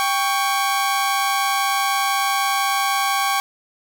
sawtooth tone pair together, 790 / 1116 Hz, G5 / C#6, +13 / +11 cents, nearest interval tritone, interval 598 cents, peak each -17 dBFS, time 0-3.4 s, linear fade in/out 0 ms, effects none

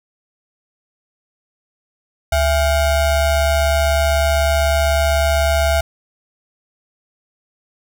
square ring-modulated tone, 370 Hz, F#4, in tune, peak -11 dBFS, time 2.32-5.81 s, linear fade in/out 5 ms, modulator 298 Hz, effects none

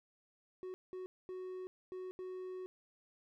triangle tone bursts at uneven times, 370 Hz, F#4, in tune, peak -40 dBFS, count 5, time 0.63-0.74 / 0.93-1.06 / 1.29-1.67 / 1.92-2.11 / 2.19-2.66 s, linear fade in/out 0 ms, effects none

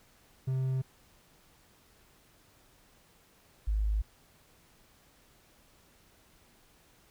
triangle / sine tone pair in turn, 131.1 / 52.45 Hz, C3 / G#1, +4 / +18 cents, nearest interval octave + major third, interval 1586 cents, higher first, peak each -26 dBFS, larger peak neither, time 0.47-0.82 / 3.67-4.02 s, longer neither, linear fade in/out 10 ms, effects pink hiss -63 dBFS RMS until 7.1 s

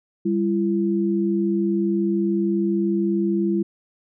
sine tone pair together, 198.27 / 338.2 Hz, G3 / E4, +20 / +44 cents, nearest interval major sixth, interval 924 cents, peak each -21 dBFS, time 0.25-3.63 s, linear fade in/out 10 ms, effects none

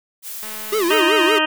blue noise, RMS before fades -31 dBFS, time 0.22-1.03 s, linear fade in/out 50 ms
click train, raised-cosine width 0.3 ms, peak -20 dBFS, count 110, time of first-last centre 0.43-0.937 s, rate 215 Hz
square tone with vibrato, 384.6 Hz, G4, 33 cents flat, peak -17 dBFS, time 0.72-1.39 s, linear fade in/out 10 ms, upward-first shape sine, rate 5.3 Hz, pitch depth 240 cents each way
harmonic tone, 311.1 Hz, D#4, in tune, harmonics 1 / 2 / 3 / 4 / 5 / 6 / 8 / 9 / 10, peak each -24 / -24 / -24 / -24 / -24 / -24 / -24 / -24 / -24 dBFS, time 0.9-1.46 s, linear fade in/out 10 ms
effects none

